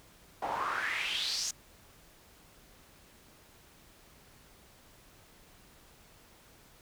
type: noise with band-pass filter sweep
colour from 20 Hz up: pink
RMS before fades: -34 dBFS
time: 0.42-1.51 s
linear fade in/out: 5 ms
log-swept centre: 720 to 6500 Hz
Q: 4.7
effects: pink hiss -59 dBFS RMS until 6.81 s